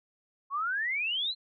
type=exponential sweep; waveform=sine; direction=up; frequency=1071 to 4186 Hz; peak=-28 dBFS; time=0.5-1.35 s; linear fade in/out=50 ms; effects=none